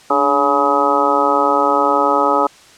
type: harmonic tone with a mistuned harmonic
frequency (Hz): 140.7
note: C#3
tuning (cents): +26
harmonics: 2 / 3 / 4 / 5 / 6 / 7 / 8 / 9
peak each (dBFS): -22 / -21 / -19 / -24 / -18 / -21 / -26 / -16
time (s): 0.1-2.47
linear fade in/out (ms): 5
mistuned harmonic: 2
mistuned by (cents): +62
effects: white hiss -44 dBFS RMS until 2.77 s + low-pass 7000 Hz 12 dB/octave